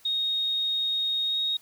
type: tone with pitch glide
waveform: sine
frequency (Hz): 3729 to 3751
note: A#7 to A#7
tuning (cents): 0 to +10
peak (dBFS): -24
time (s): 0.05-1.57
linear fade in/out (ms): 5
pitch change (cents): +10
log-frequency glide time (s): 1.25-1.39
effects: white hiss -57 dBFS RMS until 1.61 s